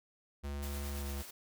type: tone with pitch glide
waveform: square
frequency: 71 to 70.02 Hz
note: C#2 to C#2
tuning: +42 to +18 cents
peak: -38 dBFS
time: 0.43-1.23 s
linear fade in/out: 20 ms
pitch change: -24 cents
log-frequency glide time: 0.99-1.06 s
type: noise with tremolo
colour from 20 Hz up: white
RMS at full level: -47 dBFS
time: 0.62-1.31 s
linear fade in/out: 10 ms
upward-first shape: sine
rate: 8.9 Hz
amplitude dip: 35%
effects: none